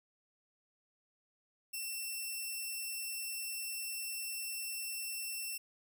5% pulse tone, 2690 Hz, E7, 34 cents sharp, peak -29 dBFS, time 1.73-5.58 s, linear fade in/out 10 ms, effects none

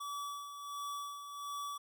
square tone with tremolo, 1147 Hz, D6, 41 cents flat, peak -39 dBFS, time 0-1.78 s, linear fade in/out 10 ms, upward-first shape sine, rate 1.4 Hz, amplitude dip 55%, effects none

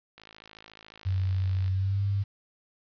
click train, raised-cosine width 0.2 ms, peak -30 dBFS, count 82, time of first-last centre 0.18-1.68 s, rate 54 Hz
sine tone with pitch glide, 94 to 99.59 Hz, F#2 to G2, +28 to +28 cents, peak -24 dBFS, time 1.05-2.24 s, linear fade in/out 20 ms, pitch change +100 cents, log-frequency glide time 1.71-2.02 s
effects resampled to 11025 Hz + 9-bit

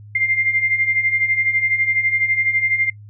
sine beating tone pair, 2093 / 2105 Hz, C7 / C7, 0 / +10 cents, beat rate 12 Hz, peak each -22 / -17 dBFS, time 0.15-2.9 s, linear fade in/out 5 ms, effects noise-tail reverb RT60 0.1 s tail -22 dB re dry + added 104 Hz sine -37 dBFS peak until 3.09 s

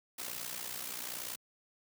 white noise with amplitude modulation, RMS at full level -38 dBFS, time 0.18-1.36 s, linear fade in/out 10 ms, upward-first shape sine, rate 60.8 Hz, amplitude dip 70%, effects high-pass 100 Hz 12 dB/octave

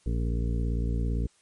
harmonic tone, 57.7 Hz, A#1, 17 cents flat, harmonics 1 / 2 / 3 / 4 / 5 / 7 / 8, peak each -26 / -32 / -36 / -38 / -40 / -43 / -44 dBFS, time 0.06-1.27 s, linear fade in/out 5 ms, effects white hiss -64 dBFS RMS until 1.41 s + MP3 48 kbps

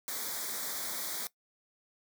white band-stop noise, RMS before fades -37 dBFS, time 0.08-1.27 s, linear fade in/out 0 ms, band 2300 to 3300 Hz, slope 96 dB/octave, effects noise-tail reverb RT60 0.1 s tail -19 dB re dry + high-pass 200 Hz 12 dB/octave

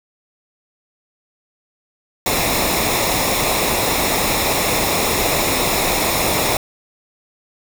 pink noise with comb filter, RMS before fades -18 dBFS, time 2.26-6.57 s, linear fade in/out 2 ms, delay 0.65 ms, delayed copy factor -0.6, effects none

